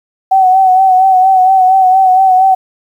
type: tone with vibrato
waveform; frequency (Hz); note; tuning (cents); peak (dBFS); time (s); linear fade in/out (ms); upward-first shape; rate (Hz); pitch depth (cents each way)
sine; 754; F#5; +32; -4; 0.31-2.55; 10; sine; 4.3; 40
effects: 7-bit